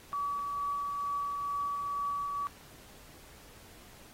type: clicks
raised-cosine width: 0.3 ms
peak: -36 dBFS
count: 2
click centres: 0.124 / 0.392 s
type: tone with tremolo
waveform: sine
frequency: 1142 Hz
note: D6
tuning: 49 cents flat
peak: -30 dBFS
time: 0.13-2.47 s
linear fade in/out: 0 ms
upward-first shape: triangle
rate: 2.2 Hz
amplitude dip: 30%
effects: pink hiss -55 dBFS RMS until 4.13 s + AAC 48 kbps